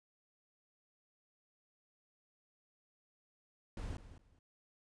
brown noise with echo, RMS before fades -42 dBFS, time 3.77-3.97 s, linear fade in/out 2 ms, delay 210 ms, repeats 2, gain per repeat -13 dB, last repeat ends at 4.39 s, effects resampled to 22050 Hz

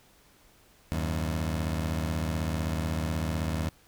20% pulse beating tone pair, 78.9 / 94.9 Hz, D#2 / F#2, +25 / +44 cents, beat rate 16 Hz, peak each -24 / -30 dBFS, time 0.92-3.69 s, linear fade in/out 0 ms, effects pink hiss -60 dBFS RMS until 3.87 s

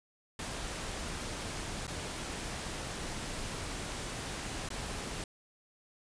pink noise with dropouts, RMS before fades -39 dBFS, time 0.39-5.24 s, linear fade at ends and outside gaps 2 ms, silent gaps 1.869-1.878 / 4.689-4.703 s, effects resampled to 22050 Hz

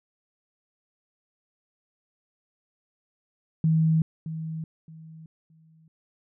sine tone with echo, 160 Hz, D#3, 49 cents sharp, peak -18 dBFS, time 3.64-4.02 s, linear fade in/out 2 ms, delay 620 ms, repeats 3, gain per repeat -12 dB, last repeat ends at 5.88 s, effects none

